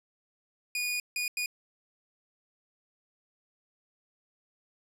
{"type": "tone bursts at uneven times", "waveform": "sawtooth", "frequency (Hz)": 2455, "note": "D#7", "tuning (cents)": -24, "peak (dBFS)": -26, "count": 3, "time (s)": [[0.75, 1], [1.16, 1.28], [1.37, 1.46]], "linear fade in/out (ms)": 2, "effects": ["resampled to 32000 Hz"]}